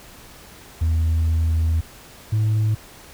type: tone pair in turn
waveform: sine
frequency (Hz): 81 / 108.12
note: E2 / A2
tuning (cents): -30 / -30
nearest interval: perfect fourth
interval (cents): 500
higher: second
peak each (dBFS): -14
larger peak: neither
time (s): 0.81-1.81 / 2.32-2.75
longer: first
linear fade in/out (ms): 10
effects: tanh soft clip ceiling -15 dBFS + pink hiss -44 dBFS RMS until 3.13 s